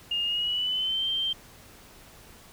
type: tone with pitch glide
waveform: sine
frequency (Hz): 2833 to 3143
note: F7 to G7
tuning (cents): +24 to +4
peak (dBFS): -25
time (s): 0.11-1.33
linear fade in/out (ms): 5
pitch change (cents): +180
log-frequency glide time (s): 0.25-1.06
effects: pink hiss -51 dBFS RMS until 2.52 s